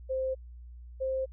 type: tone pair in turn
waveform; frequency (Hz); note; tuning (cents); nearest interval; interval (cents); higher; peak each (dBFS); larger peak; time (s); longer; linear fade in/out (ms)
sine; 523.3 / 526.3; C5 / C5; 0 / +10; unison; 10; second; -28; neither; 0.09-0.35 / 1-1.26; neither; 20
effects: added 60 Hz sine -44 dBFS peak until 1.32 s